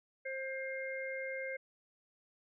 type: harmonic tone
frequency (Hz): 530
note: C5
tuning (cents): +22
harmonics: 1 / 3 / 4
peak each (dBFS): -40 / -45 / -42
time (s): 0.25-1.57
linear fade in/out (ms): 10
effects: none